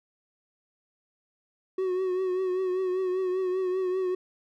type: tone with vibrato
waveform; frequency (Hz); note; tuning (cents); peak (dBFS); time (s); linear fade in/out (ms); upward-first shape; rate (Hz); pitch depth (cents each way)
triangle; 371; F#4; +5; -23; 1.78-4.15; 5; triangle; 5.1; 50
effects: none